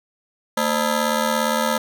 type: ring-modulated tone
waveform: 15% pulse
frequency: 373.4 Hz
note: F#4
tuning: 16 cents sharp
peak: -9 dBFS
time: 0.57-1.78 s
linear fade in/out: 5 ms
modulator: 148 Hz
effects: none